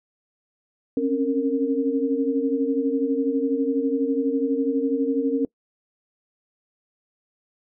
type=tone cluster; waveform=sine; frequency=266.3 / 278.4 / 462.2 Hz; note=C4 / C#4 / A#4; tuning=+31 / +8 / -15 cents; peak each=-24 dBFS; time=0.97-5.45 s; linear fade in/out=2 ms; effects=noise-tail reverb RT60 0.1 s tail -23 dB re dry